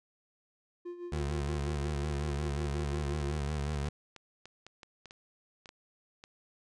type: tone with tremolo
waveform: triangle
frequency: 350.6 Hz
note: F4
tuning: 7 cents sharp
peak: -35 dBFS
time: 0.85-3.38 s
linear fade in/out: 10 ms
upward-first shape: sine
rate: 6.3 Hz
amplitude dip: 65%
type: tone with vibrato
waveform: 25% pulse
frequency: 73.42 Hz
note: D2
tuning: in tune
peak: -28 dBFS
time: 1.12-3.89 s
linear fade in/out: 5 ms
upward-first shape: sine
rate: 5.5 Hz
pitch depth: 87 cents each way
type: clicks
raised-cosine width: 0.2 ms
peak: -31 dBFS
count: 12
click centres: 3.206 / 3.74 / 3.864 / 4.163 / 4.456 / 4.666 / 4.832 / 5.057 / 5.109 / 5.658 / 5.691 / 6.239 s
effects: resampled to 22050 Hz